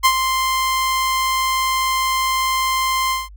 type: tone with ADSR envelope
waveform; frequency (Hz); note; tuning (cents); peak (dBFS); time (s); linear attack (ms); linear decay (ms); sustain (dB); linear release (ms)
sawtooth; 1046.5; C6; 0; -5; 0.03-3.29; 24; 65; -8; 180
effects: added 50 Hz sine -37 dBFS peak until 3.36 s